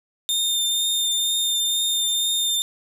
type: tone with vibrato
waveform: sawtooth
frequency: 3626 Hz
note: A#7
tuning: 49 cents flat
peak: -17 dBFS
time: 0.29-2.62 s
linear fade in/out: 0 ms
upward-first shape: triangle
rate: 2.1 Hz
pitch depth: 16 cents each way
effects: none